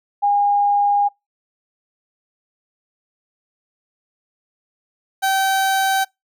sine / 30% pulse tone pair in turn, 814 / 772.2 Hz, G#5 / G5, -35 / -26 cents, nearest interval minor second, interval 91 cents, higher first, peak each -13 dBFS, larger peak neither, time 0.22-1.09 / 5.22-6.05 s, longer first, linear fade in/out 20 ms, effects noise-tail reverb RT60 0.2 s tail -26 dB re dry

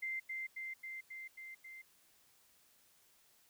sine tone with echo, 2086 Hz, C7, 6 cents flat, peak -37 dBFS, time 0.02-0.2 s, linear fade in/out 10 ms, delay 270 ms, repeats 6, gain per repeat -2 dB, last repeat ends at 1.82 s, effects white hiss -69 dBFS RMS until 3.49 s

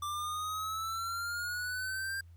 square exponential sweep, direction up, 1174.7 to 1595 Hz, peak -35 dBFS, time 0.02-2.21 s, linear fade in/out 5 ms, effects added 85 Hz sine -51 dBFS peak until 2.36 s + pink hiss -74 dBFS RMS until 2.36 s

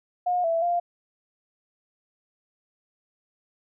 sine tone with pitch steps, 717 / 663 / 697 Hz, F5 / E5 / F5, +45 / +10 / -4 cents, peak -21 dBFS, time 0.26-0.8 s, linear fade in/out 10 ms, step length 180 ms, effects none

